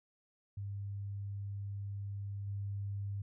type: tone with level steps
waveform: sine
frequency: 100 Hz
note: G2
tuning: 35 cents sharp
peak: -38 / -36 dBFS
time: 0.57-3.22 s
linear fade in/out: 5 ms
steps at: 2.47 s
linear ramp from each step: 5 ms
effects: none